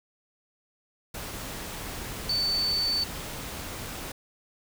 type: tone in noise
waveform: sine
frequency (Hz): 4521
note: C#8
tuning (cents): +33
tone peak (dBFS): -24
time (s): 2.29-3.04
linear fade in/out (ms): 5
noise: pink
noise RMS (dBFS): -37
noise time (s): 1.14-4.12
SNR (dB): +10
effects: none